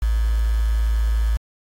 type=tone with quantisation; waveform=sine; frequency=55 Hz; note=A1; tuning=in tune; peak=-16 dBFS; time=0.02-1.37 s; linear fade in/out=5 ms; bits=6; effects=AAC 64 kbps